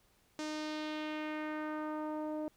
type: tone with low-pass filter sweep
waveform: sawtooth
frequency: 306.7 Hz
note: D#4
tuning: 25 cents flat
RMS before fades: -39 dBFS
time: 0.39-2.48 s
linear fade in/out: 0 ms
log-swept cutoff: 6500 to 640 Hz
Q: 1.7
effects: pink hiss -70 dBFS RMS until 2.56 s